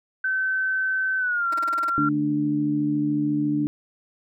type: tone with pitch glide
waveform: sine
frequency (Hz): 1533 to 1373.7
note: G6 to F6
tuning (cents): -39 to -29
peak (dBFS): -21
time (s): 0.24-2.09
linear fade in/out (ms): 5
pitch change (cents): -190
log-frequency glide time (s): 1.18-1.47
type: tone bursts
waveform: 10% pulse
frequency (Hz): 317.1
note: D#4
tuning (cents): +33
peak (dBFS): -24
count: 8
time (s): 1.52-1.897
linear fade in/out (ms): 5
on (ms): 20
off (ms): 31
type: harmonic tone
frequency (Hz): 73.9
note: D2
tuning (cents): +11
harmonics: 2 / 3 / 4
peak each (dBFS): -29 / -31 / -21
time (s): 1.98-3.67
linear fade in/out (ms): 0
effects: none